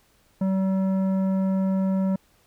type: tone with tanh clipping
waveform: sine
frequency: 190.9 Hz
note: G3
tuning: 46 cents flat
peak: -22 dBFS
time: 0.41-2.16 s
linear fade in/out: 5 ms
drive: 11 dB
effects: pink hiss -62 dBFS RMS until 2.46 s